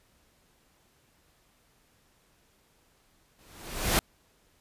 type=noise with exponential growth; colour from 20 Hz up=pink; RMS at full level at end=-21 dBFS; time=3.39-3.99 s; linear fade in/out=0 ms; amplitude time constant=130 ms; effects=pink hiss -66 dBFS RMS until 4.6 s + resampled to 32000 Hz